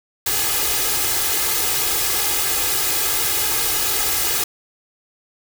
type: noise with comb filter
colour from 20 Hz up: white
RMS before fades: -20 dBFS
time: 0.26-4.44 s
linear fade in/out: 5 ms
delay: 2.4 ms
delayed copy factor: +0.9
effects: none